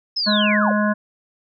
sine linear sweep, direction down, 5274 to 466.2 Hz, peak -19 dBFS, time 0.16-0.72 s, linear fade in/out 10 ms
harmonic tone, 209.6 Hz, G#3, 16 cents sharp, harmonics 1 / 3 / 5 / 7 / 8, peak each -18 / -23 / -25 / -26 / -27 dBFS, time 0.26-0.94 s, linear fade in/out 20 ms
effects none

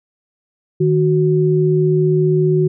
sine tone pair together, 154.98 / 370 Hz, D#3 / F#4, -7 / 0 cents, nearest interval octave + minor third, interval 1507 cents, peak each -14 dBFS, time 0.8-2.68 s, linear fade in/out 10 ms, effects none

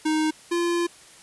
square tone pair in turn, 311.1 / 344.5 Hz, D#4 / F4, 0 / -24 cents, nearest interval major second, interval 176 cents, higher second, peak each -21 / -22 dBFS, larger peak first, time 0.05-0.31 / 0.51-0.87 s, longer second, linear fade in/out 10 ms, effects white hiss -49 dBFS RMS until 1.22 s + resampled to 24000 Hz

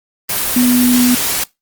sine tone in noise, 246.9 Hz, B3, in tune, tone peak -9 dBFS, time 0.56-1.15 s, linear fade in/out 5 ms, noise white, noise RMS -17 dBFS, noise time 0.29-1.44 s, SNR +5 dB, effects noise-tail reverb RT60 0.2 s tail -23 dB re dry + Opus 24 kbps

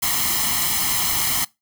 white noise with comb filter, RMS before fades -21 dBFS, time 0.02-1.45 s, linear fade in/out 10 ms, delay 0.97 ms, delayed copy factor +0.8, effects noise-tail reverb RT60 0.2 s tail -22 dB re dry

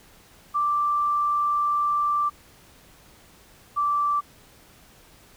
sine tone pair in turn, 1174.7 / 1167.3 Hz, D6 / D6, 0 / -11 cents, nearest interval unison, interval 11 cents, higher first, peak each -20 dBFS, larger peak neither, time 0.54-2.3 / 3.76-4.21 s, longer first, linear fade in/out 20 ms, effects pink hiss -53 dBFS RMS until 5.36 s

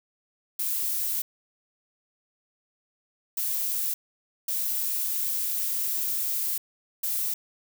violet noise bursts at uneven times, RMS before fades -28 dBFS, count 4, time 0.59-1.22 / 3.37-3.94 / 4.48-6.58 / 7.03-7.34 s, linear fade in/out 5 ms, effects none

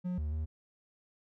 triangle tone with pitch steps, 180 / 75.3 / 78 Hz, F#3 / D2 / D#2, -47 / +44 / +5 cents, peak -30 dBFS, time 0.04-0.46 s, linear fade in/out 20 ms, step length 140 ms, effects none

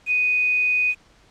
sine tone with quantisation, 2489 Hz, D#7, in tune, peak -17 dBFS, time 0.06-0.95 s, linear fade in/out 50 ms, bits 7, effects pink hiss -55 dBFS RMS until 1.3 s + low-pass 6000 Hz 12 dB/octave

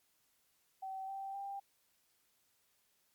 sine tone with pitch steps, 767 / 780 / 793.1 Hz, G5 / G5 / G5, -38 / -9 / +20 cents, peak -40 dBFS, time 0.82-1.6 s, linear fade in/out 10 ms, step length 260 ms, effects white hiss -75 dBFS RMS until 3.14 s + MP3 96 kbps

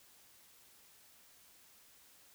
silence, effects white hiss -63 dBFS RMS until 2.34 s

